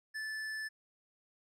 sine tone with hard clipping, 1747 Hz, A6, 13 cents flat, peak -39 dBFS, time 0.14-0.69 s, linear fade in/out 20 ms, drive 10 dB, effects none

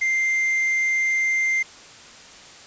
triangle tone with quantisation, 2093 Hz, C7, in tune, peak -17 dBFS, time 0.01-1.63 s, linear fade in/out 10 ms, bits 7, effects white hiss -44 dBFS RMS until 2.66 s + resampled to 16000 Hz

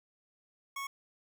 25% pulse tone, 1103 Hz, C#6, 9 cents flat, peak -33 dBFS, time 0.76-0.87 s, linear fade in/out 5 ms, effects none

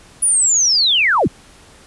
sine linear sweep, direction down, 9890 to 51.91 Hz, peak -11 dBFS, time 0.22-1.28 s, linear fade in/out 10 ms, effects pink hiss -45 dBFS RMS until 1.86 s + resampled to 24000 Hz

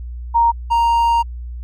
sine / triangle tone pair in turn, 932.3 / 932.3 Hz, A#5 / A#5, 0 / 0 cents, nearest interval unison, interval 0 cents, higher neither, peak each -10 dBFS, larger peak neither, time 0.34-0.52 / 0.7-1.23 s, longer second, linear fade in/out 20 ms, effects added 60 Hz sine -26 dBFS peak until 1.63 s

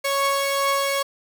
sawtooth tone pair together, 554.4 / 1106.5 Hz, C#5 / C#6, 0 / -3 cents, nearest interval octave, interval 1197 cents, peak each -19 dBFS, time 0.04-1.03 s, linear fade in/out 10 ms, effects none

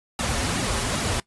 pink noise with flanger, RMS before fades -25 dBFS, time 0.19-1.2 s, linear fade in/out 2 ms, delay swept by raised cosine 1.9 to 6.6 ms, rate 2.5 Hz, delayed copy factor -0.8, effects noise-tail reverb RT60 0.1 s tail -19 dB re dry + resampled to 24000 Hz

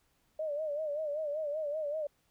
sine tone with vibrato, 603 Hz, D5, 46 cents sharp, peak -32 dBFS, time 0.39-2.07 s, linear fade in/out 5 ms, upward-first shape sine, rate 5.2 Hz, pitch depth 92 cents each way, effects pink hiss -73 dBFS RMS until 2.3 s

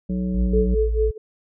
harmonic tone, 61.74 Hz, B1, in tune, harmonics 1 / 3 / 5 / 7 / 9, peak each -29 / -22 / -35 / -37 / -39 dBFS, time 0.09-0.75 s, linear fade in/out 10 ms
sine tone, 55 Hz, A1, in tune, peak -19 dBFS, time 0.34-1.11 s, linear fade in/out 5 ms
sine tone with tremolo, 434 Hz, A4, 24 cents flat, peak -17 dBFS, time 0.53-1.18 s, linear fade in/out 5 ms, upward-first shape sine, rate 4.5 Hz, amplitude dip 95%
effects none

